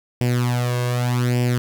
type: tone with flanger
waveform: sawtooth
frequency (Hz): 122.7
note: B2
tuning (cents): -11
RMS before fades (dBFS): -20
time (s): 0.21-1.58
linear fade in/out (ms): 0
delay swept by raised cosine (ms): 0.38 to 1.88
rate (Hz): 0.84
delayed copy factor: +0.75
effects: none